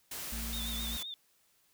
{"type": "noise", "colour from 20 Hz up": "white", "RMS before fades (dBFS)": -41, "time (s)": [0.11, 1.03], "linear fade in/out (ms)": 5}
{"type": "harmonic tone", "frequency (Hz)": 56.8, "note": "A#1", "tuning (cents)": -44, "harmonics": [1, 3, 4], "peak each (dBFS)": [-38, -55, -44], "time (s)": [0.32, 0.97], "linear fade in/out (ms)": 5}
{"type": "tone with vibrato", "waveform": "sine", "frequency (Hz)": 3600, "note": "A7", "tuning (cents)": 39, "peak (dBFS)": -39, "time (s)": [0.53, 1.14], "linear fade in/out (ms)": 0, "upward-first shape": "sine", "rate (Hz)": 7.7, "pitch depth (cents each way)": 63}
{"effects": ["white hiss -70 dBFS RMS until 1.73 s"]}